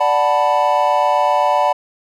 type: chord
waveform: triangle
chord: B minor seventh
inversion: first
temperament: equal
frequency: 587.3 / 740 / 880 / 987.8 Hz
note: D5 / F#5 / A5 / B5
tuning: 0 / 0 / 0 / 0 cents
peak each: -16 dBFS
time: 0-1.73 s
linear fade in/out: 10 ms
effects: none